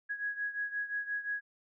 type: beating tone pair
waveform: sine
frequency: 1661.2 / 1666.9 Hz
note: G#6 / G#6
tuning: 0 / +6 cents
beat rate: 5.7 Hz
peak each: -35 / -39 dBFS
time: 0.09-1.41 s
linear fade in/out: 20 ms
effects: none